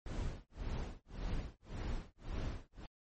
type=noise with tremolo; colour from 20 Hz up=brown; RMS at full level=-38 dBFS; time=0.06-2.86 s; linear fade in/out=2 ms; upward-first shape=sine; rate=1.8 Hz; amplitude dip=100%; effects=MP3 32 kbps